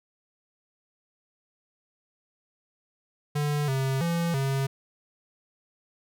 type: tone with pitch steps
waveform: square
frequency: 147.2 / 133.9 / 169.4 / 135.9 Hz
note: D3 / C3 / E3 / C#3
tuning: +4 / +40 / +48 / -34 cents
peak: -25 dBFS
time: 3.35-4.67 s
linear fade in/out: 10 ms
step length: 330 ms
effects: none